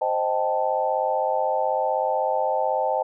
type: chord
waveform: sine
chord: A half-diminished seventh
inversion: first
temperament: equal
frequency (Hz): 523.3 / 622.3 / 784 / 880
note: C5 / Eb5 / G5 / A5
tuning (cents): 0 / 0 / 0 / 0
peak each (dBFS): -26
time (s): 0.01-3.03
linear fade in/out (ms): 10
effects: none